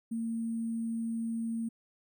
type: tone with sample-and-hold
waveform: sine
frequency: 228.3 Hz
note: A#3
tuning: 36 cents flat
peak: -31 dBFS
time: 0.11-1.69 s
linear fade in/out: 10 ms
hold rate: 8820 Hz
effects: none